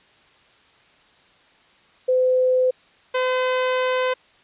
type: tone pair in turn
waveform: sine / sawtooth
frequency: 510 / 510 Hz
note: C5 / C5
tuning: -44 / -44 cents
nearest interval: unison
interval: 0 cents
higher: neither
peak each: -15 dBFS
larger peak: neither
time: 2.08-2.71 / 3.14-4.14 s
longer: second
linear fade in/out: 10 ms
effects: white hiss -55 dBFS RMS until 4.43 s + resampled to 8000 Hz